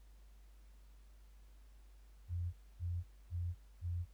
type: tone bursts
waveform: sine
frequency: 87.31 Hz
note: F2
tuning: in tune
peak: -36 dBFS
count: 4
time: 2.28-4.06 s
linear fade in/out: 50 ms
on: 250 ms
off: 260 ms
effects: added 50 Hz sine -57 dBFS peak until 4.13 s + pink hiss -73 dBFS RMS until 4.13 s